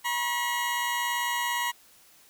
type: tone pair together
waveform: 20% pulse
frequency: 961.3 / 1079 Hz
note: B5 / C#6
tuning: -47 / -47 cents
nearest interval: major second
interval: 200 cents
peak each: -22 / -30 dBFS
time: 0.04-1.72 s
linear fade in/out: 20 ms
effects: white hiss -57 dBFS RMS until 2.29 s